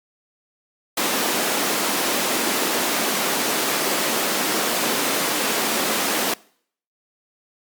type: high-pass noise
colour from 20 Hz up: pink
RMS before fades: -22 dBFS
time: 0.97-6.34 s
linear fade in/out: 5 ms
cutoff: 230 Hz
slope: 24 dB/octave
effects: noise-tail reverb RT60 0.6 s tail -24 dB re dry + Opus 48 kbps